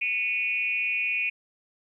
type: tone with frequency modulation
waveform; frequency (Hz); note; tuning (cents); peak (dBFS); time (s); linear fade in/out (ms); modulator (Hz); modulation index
sine; 2459; D#7; -21; -24; 0.01-1.3; 10; 227; 0.78
effects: 11-bit